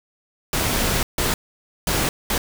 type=noise bursts at uneven times; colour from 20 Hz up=pink; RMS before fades=-21 dBFS; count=4; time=0.53-1.03 / 1.18-1.34 / 1.87-2.09 / 2.3-2.38 s; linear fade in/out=2 ms; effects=none